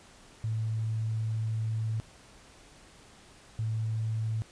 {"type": "tone pair in turn", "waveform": "sine", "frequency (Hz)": [110.7, 110.7], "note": ["A2", "A2"], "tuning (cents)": [11, 11], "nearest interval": "unison", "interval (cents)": 0, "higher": "neither", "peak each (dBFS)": -28, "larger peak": "neither", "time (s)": [[0.44, 2], [3.59, 4.42]], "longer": "first", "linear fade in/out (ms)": 0, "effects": ["pink hiss -55 dBFS RMS until 4.51 s", "resampled to 22050 Hz"]}